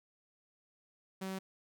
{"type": "tone", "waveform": "sawtooth", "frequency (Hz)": 190.3, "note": "F#3", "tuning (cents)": 49, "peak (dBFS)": -34, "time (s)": [1.21, 1.39], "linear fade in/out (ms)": 10, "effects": []}